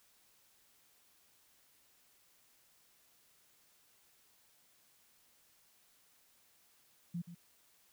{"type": "tone with echo", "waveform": "sine", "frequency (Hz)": 172.5, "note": "F3", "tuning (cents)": -21, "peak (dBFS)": -36, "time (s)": [7.14, 7.22], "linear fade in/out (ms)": 10, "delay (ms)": 130, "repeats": 1, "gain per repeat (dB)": -11, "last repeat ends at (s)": 7.35, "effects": ["white hiss -69 dBFS RMS until 7.92 s"]}